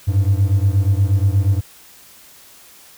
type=beating tone pair; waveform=triangle; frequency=95 / 103.4 Hz; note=F#2 / G#2; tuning=+46 / -7 cents; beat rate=8.4 Hz; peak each=-12 / -14 dBFS; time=0.07-1.61 s; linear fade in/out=20 ms; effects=tanh soft clip ceiling -5 dBFS + white hiss -45 dBFS RMS until 2.97 s